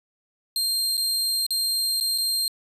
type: tone with dropouts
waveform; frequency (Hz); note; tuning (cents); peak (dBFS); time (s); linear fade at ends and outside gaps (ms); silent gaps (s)
sawtooth; 4186; C8; 0; -19; 0.56-2.48; 1; 0.97-0.977 / 1.465-1.506 / 2.001-2.009 / 2.178-2.183
effects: resampled to 32000 Hz